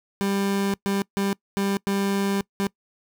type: tone bursts at uneven times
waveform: 30% pulse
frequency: 198 Hz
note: G3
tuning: 18 cents sharp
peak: -19 dBFS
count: 6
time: 0.21-0.74 / 0.86-1.02 / 1.17-1.33 / 1.57-1.77 / 1.87-2.41 / 2.6-2.67 s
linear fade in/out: 0 ms
effects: noise-tail reverb RT60 0.1 s tail -24 dB re dry